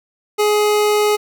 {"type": "tone pair together", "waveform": "square", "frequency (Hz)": [419.5, 839], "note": ["G#4", "G#5"], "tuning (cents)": [17, 17], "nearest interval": "octave", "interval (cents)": 1200, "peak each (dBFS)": [-14, -22], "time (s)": [0.38, 1.17], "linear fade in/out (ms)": 20, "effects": []}